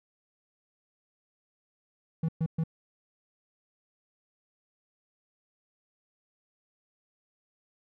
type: tone bursts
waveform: triangle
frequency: 161.7 Hz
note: E3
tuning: 33 cents flat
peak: -23 dBFS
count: 3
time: 2.23-2.638 s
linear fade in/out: 5 ms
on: 56 ms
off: 120 ms
effects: none